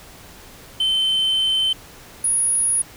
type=tone pair in turn; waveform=sine; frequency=3080 / 10380 Hz; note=G7 / E9; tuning=-31 / -28 cents; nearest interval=octave + major sixth; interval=2103 cents; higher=second; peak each=-14 dBFS; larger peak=neither; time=0.8-1.73 / 2.24-2.82 s; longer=first; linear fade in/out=5 ms; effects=tanh soft clip ceiling -15 dBFS + pink hiss -43 dBFS RMS until 2.96 s